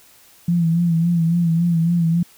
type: tone with vibrato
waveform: sine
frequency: 168.6 Hz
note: E3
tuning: 39 cents sharp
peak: -14 dBFS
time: 0.48-2.23 s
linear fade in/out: 5 ms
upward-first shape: sine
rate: 3.6 Hz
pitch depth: 54 cents each way
effects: white hiss -50 dBFS RMS until 2.37 s